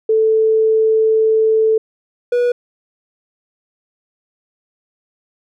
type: tone pair in turn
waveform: sine / triangle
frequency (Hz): 440.3 / 486.3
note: A4 / B4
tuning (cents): +1 / -27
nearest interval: major second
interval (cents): 172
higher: second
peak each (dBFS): -10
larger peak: neither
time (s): 0.09-1.78 / 2.32-2.52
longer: first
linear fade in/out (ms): 5
effects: none